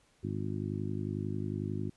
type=harmonic tone; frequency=51.1 Hz; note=G#1; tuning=27 cents flat; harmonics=2 / 3 / 4 / 5 / 6 / 7; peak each=-37 / -39 / -40 / -41 / -42 / -42 dBFS; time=0.23-1.9 s; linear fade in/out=10 ms; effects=pink hiss -68 dBFS RMS until 1.96 s + resampled to 24000 Hz